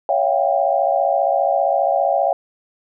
sine tone cluster, 559 / 659 / 714 / 792 Hz, C#5 / E5 / F5 / G5, +14 / -1 / +38 / +18 cents, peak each -20 dBFS, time 0.09-2.33 s, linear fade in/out 2 ms, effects none

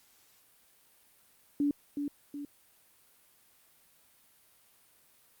sine tone with echo, 287.8 Hz, D4, 35 cents flat, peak -25 dBFS, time 1.6-1.71 s, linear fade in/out 2 ms, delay 370 ms, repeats 2, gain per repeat -6 dB, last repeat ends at 2.45 s, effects white hiss -64 dBFS RMS until 5.4 s + Opus 48 kbps

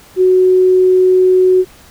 sine tone, 370 Hz, F#4, in tune, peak -6 dBFS, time 0.16-1.65 s, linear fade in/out 50 ms, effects pink hiss -42 dBFS RMS until 1.9 s

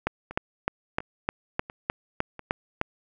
two click trains, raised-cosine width 0.5 ms, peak -9 / -23 dBFS, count 10 / 4, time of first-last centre 0.07-2.814 / 0.31-2.393 s, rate 3.28 / 1.44 Hz, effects none

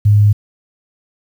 sine tone, 103.83 Hz, G#2, in tune, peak -6 dBFS, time 0.05-0.33 s, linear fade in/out 10 ms, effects 7-bit

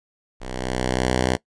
5% pulse ring-modulated tone, 63.1 Hz, B1, 38 cents sharp, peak -7 dBFS, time 0.4-1.37 s, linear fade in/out 20 ms, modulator 31.8 Hz, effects noise-tail reverb RT60 0.1 s tail -21 dB re dry + resampled to 22050 Hz

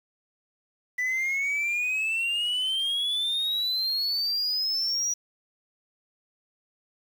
sine exponential sweep, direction up, 1975.5 to 5820 Hz, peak -22 dBFS, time 0.98-5.14 s, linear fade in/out 10 ms, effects tanh soft clip ceiling -23 dBFS + 8-bit

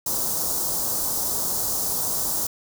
white band-stop noise, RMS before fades -25 dBFS, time 0.06-2.47 s, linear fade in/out 5 ms, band 1100 to 5100 Hz, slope 24 dB/octave, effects none

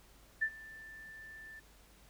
sine tone with ADSR envelope, 1770 Hz, A6, 10 cents sharp, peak -27 dBFS, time 0.41-1.6 s, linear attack 17 ms, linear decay 66 ms, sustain -21 dB, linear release 11 ms, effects added 50 Hz sine -63 dBFS peak until 2.09 s + pink hiss -63 dBFS RMS until 2.09 s

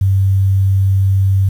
sine tone, 96.7 Hz, G2, 23 cents flat, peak -9 dBFS, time 0.01-1.49 s, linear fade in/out 5 ms, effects 7-bit

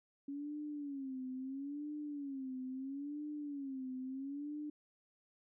sine tone with vibrato, 277.2 Hz, C#4, in tune, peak -40 dBFS, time 0.28-4.7 s, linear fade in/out 5 ms, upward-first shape sine, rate 0.75 Hz, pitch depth 130 cents each way, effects none

